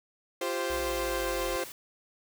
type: chord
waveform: sawtooth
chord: F suspended second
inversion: none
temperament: equal with one note detuned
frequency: 346.4 / 392 / 523.3 Hz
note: F4 / G4 / C5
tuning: -14 / 0 / 0 cents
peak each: -31 / -32 / -28 dBFS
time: 0.41-1.64 s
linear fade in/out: 5 ms
type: exponential sweep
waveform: triangle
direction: down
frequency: 62.6 to 41.91 Hz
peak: -37 dBFS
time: 0.7-1.56 s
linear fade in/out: 0 ms
type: noise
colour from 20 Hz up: white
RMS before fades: -44 dBFS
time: 0.7-1.72 s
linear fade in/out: 0 ms
effects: none